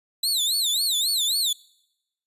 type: tone with vibrato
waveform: sawtooth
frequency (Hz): 3919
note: B7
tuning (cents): -14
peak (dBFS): -18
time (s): 0.23-1.53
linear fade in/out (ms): 5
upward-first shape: sine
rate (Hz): 3.7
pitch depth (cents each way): 220
effects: noise-tail reverb RT60 0.9 s tail -25 dB re dry + resampled to 32000 Hz